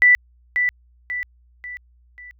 sine tone with echo, 1975.5 Hz, B6, in tune, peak -9 dBFS, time 0.02-0.15 s, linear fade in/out 0 ms, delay 540 ms, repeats 4, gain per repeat -7 dB, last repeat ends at 2.31 s, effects added 60 Hz sine -52 dBFS peak until 2.39 s

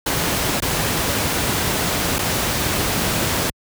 pink noise with dropouts, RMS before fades -20 dBFS, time 0.06-3.5 s, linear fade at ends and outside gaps 5 ms, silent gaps 0.603-0.621 / 2.185-2.189 s, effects high-pass 60 Hz 12 dB/octave

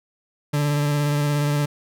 40% pulse tone with vibrato, 146.2 Hz, D3, 7 cents flat, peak -18 dBFS, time 0.53-1.66 s, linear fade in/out 10 ms, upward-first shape square, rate 17 Hz, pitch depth 16 cents each way, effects none

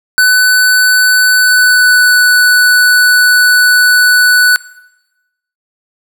square tone with pitch glide, 1500 to 1487.1 Hz, F#6 to F#6, +23 to +8 cents, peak -5 dBFS, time 0.18-4.56 s, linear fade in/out 0 ms, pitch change -15 cents, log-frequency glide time 1.39-2.2 s, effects noise-tail reverb RT60 1.0 s tail -20 dB re dry

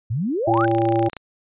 sine exponential sweep, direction up, 100.4 to 1603 Hz, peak -20 dBFS, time 0.1-0.66 s, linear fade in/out 10 ms
harmonic tone, 113.5 Hz, A#2, 46 cents flat, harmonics 1 / 3 / 5 / 7, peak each -24 / -19 / -24 / -22 dBFS, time 0.47-1.09 s, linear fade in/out 10 ms
click train, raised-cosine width 0.3 ms, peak -17 dBFS, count 19, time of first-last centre 0.54-1.167 s, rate 28.7 Hz
effects resampled to 8000 Hz

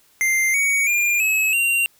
square tone with pitch steps, 2093 / 2243 / 2404 / 2577 / 2762 Hz, C7 / C#7 / D7 / E7 / F7, 0 / +20 / +40 / -40 / -20 cents, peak -17 dBFS, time 0.21-1.86 s, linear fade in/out 0 ms, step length 330 ms, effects white hiss -57 dBFS RMS until 1.99 s

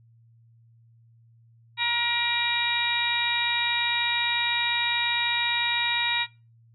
harmonic tone, 474.4 Hz, A#4, 30 cents sharp, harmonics 2 / 3 / 4 / 5 / 6 / 7 / 8, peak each -30 / -38 / -31 / -27 / -37 / -39 / -27 dBFS, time 1.77-6.27 s, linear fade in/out 50 ms, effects noise-tail reverb RT60 0.3 s tail -20 dB re dry + added 115 Hz sine -54 dBFS peak until 6.74 s

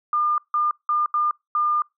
sine tone bursts at uneven times, 1205 Hz, D6, 44 cents sharp, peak -18 dBFS, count 5, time 0.13-0.38 / 0.54-0.71 / 0.89-1.06 / 1.14-1.31 / 1.55-1.82 s, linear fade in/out 2 ms, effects noise-tail reverb RT60 0.2 s tail -26 dB re dry

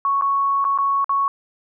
sine tone with dropouts, 1108.7 Hz, C#6, in tune, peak -16 dBFS, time 0.05-1.28 s, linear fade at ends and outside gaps 1 ms, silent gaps 0.212-0.221 / 0.643-0.65 / 0.777-0.786 / 1.044-1.094 s, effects none

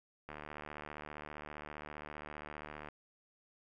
click train, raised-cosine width 0.5 ms, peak -30 dBFS, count 196, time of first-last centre 0.29-2.887 s, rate 75.1 Hz, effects none

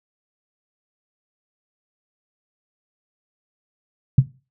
sine tone with exponential decay, 133.4 Hz, C3, 34 cents sharp, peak -4 dBFS, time 4.18-4.27 s, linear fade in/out 5 ms, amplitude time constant 18 ms, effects noise-tail reverb RT60 0.3 s tail -17 dB re dry

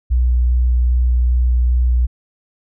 sine tone with vibrato, 61.2 Hz, B1, 15 cents flat, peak -11 dBFS, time 0.1-2.07 s, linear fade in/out 20 ms, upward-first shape square, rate 2.5 Hz, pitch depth 9 cents each way, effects none

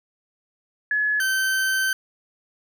sine / 40% pulse tone pair in turn, 1701 / 1544.8 Hz, G#6 / G6, +41 / -26 cents, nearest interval major second, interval 167 cents, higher first, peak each -19 dBFS, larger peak neither, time 0.91-1.2 / 1.2-1.93 s, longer second, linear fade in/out 2 ms, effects none

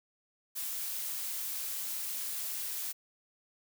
blue noise, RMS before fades -37 dBFS, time 0.55-2.93 s, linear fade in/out 20 ms, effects none

